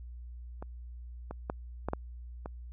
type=clicks; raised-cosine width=1 ms; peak=-27 / -25 / -18 / -18 / -17 / -25 dBFS; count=6; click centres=0.625 / 1.31 / 1.499 / 1.886 / 1.934 / 2.459 s; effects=added 60 Hz sine -42 dBFS peak until 2.72 s